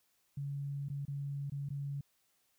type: tone with dropouts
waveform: sine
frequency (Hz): 141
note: C#3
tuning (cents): +30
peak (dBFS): -36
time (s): 0.37-2.01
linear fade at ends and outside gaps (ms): 5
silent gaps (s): 0.886-0.899 / 1.053-1.08 / 1.499-1.519 / 1.689-1.703
effects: white hiss -75 dBFS RMS until 2.58 s